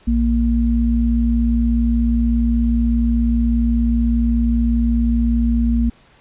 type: tone pair together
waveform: sine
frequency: 58.33 / 233.3 Hz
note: A#1 / A#3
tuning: +2 / +2 cents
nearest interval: 2 octaves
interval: 2400 cents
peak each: -16 dBFS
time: 0.07-5.9 s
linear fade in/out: 10 ms
effects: pink hiss -51 dBFS RMS until 6.2 s + resampled to 8000 Hz